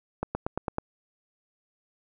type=accelerating click train; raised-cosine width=1 ms; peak=-14 dBFS; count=6; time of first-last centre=0.23-0.784 s; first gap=120 ms; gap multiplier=0.96; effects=none